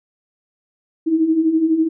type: beating tone pair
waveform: sine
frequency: 311.1 / 323.1 Hz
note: D#4 / E4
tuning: 0 / -35 cents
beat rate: 12 Hz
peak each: -21 / -14 dBFS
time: 1.06-1.89 s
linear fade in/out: 20 ms
effects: none